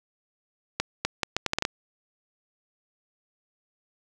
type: accelerating click train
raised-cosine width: 0.2 ms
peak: -7 dBFS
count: 9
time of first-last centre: 0.8-1.651 s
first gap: 250 ms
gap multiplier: 0.73
effects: none